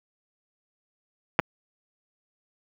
clicks, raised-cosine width 0.5 ms, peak -4 dBFS, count 2, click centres 1.391 / 1.397 s, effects high-pass 60 Hz 12 dB/octave + 7-bit

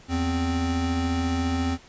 square tone pair together, 82.4 / 261.6 Hz, E2 / C4, 0 / 0 cents, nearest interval octave + minor sixth, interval 2000 cents, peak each -27 / -26 dBFS, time 0.08-1.78 s, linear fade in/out 50 ms, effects pink hiss -51 dBFS RMS until 1.88 s + resampled to 16000 Hz

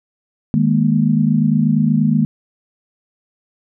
sine chord, D# suspended fourth, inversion none, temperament equal with one note detuned, 155.56 / 207.7 / 236.1 Hz, D#3 / G#3 / A#3, 0 / 0 / +22 cents, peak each -16 dBFS, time 0.54-2.25 s, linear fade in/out 0 ms, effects none

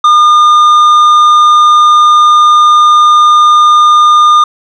sine tone with tanh clipping, 1212 Hz, D#6, 46 cents flat, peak -3 dBFS, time 0.04-4.44 s, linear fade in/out 5 ms, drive 7 dB, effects none

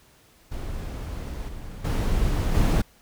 brown noise with level steps, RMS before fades -32 / -37 / -23 / -19 dBFS, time 0.51-2.82 s, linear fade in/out 10 ms, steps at 1.48 / 1.84 / 2.54 s, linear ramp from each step 10 ms, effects pink hiss -57 dBFS RMS until 3.01 s

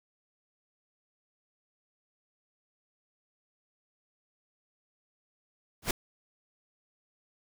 pink noise with exponential growth, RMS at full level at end -21 dBFS, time 5.82-5.91 s, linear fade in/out 5 ms, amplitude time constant 19 ms, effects none

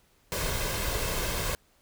pink noise with comb filter, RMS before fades -30 dBFS, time 0.32-1.55 s, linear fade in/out 0 ms, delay 1.9 ms, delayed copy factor +0.5, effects pink hiss -65 dBFS RMS until 1.81 s

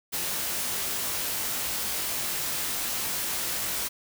white noise with comb filter, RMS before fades -30 dBFS, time 0.12-3.89 s, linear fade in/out 20 ms, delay 20 ms, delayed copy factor +0.5, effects none

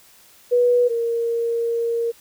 sine tone pair in turn, 487.8 / 465.4 Hz, B4 / A#4, -21 / -3 cents, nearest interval minor second, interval 82 cents, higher first, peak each -13 / -19 dBFS, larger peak first, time 0.51-0.89 / 0.89-2.12 s, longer second, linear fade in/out 20 ms, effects white hiss -51 dBFS RMS until 2.2 s

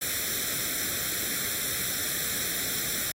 white noise with comb filter, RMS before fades -30 dBFS, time 0.01-3.12 s, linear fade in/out 10 ms, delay 0.53 ms, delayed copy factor +0.8, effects high-pass 60 Hz 12 dB/octave + AAC 48 kbps

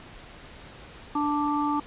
harmonic tone, 293.7 Hz, D4, in tune, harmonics 1 / 3 / 4, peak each -26 / -28 / -29 dBFS, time 1.15-1.8 s, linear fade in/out 5 ms, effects pink hiss -46 dBFS RMS until 1.86 s + resampled to 8000 Hz

